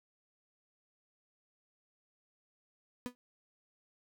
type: tone with exponential decay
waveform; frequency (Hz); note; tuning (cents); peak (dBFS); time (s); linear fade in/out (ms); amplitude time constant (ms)
35% pulse; 246.9; B3; 0; -31; 3.06-3.15; 0; 18
effects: none